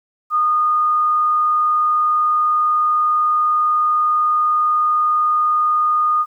sine tone, 1227 Hz, D#6, 25 cents flat, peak -13 dBFS, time 0.3-6.26 s, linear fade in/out 50 ms, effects 9-bit

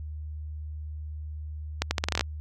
accelerating click train, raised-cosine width 0.2 ms, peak -7 dBFS, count 10, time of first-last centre 1.82-2.21 s, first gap 90 ms, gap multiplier 0.8, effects added 76 Hz sine -34 dBFS peak until 2.4 s

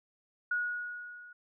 sine tone with level ramp, 1453 Hz, F#6, 32 cents flat, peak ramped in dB -27 to -49 dBFS, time 0.51-1.33 s, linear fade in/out 5 ms, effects none

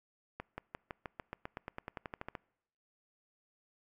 accelerating click train, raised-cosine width 0.5 ms, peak -25 dBFS, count 18, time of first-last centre 0.4-2.352 s, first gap 180 ms, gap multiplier 0.94, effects noise-tail reverb RT60 0.8 s tail -25 dB re dry

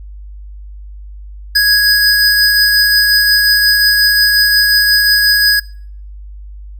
square tone pair together, 1661.2 / 4978 Hz, G#6 / D#8, 0 / 0 cents, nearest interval octave + perfect fifth, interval 1900 cents, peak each -11 dBFS, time 1.55-5.6 s, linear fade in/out 10 ms, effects noise-tail reverb RT60 0.6 s tail -26 dB re dry + added 50 Hz sine -28 dBFS peak until 6.79 s

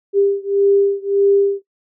sine beating tone pair, 397.9 / 399.6 Hz, G4 / G4, +26 / +33 cents, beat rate 1.7 Hz, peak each -15 / -16 dBFS, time 0.13-1.62 s, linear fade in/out 50 ms, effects noise-tail reverb RT60 0.1 s tail -17 dB re dry

